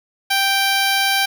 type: tone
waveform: 10% pulse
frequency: 784 Hz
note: G5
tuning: in tune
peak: -7 dBFS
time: 0.3-1.26 s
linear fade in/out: 10 ms
effects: none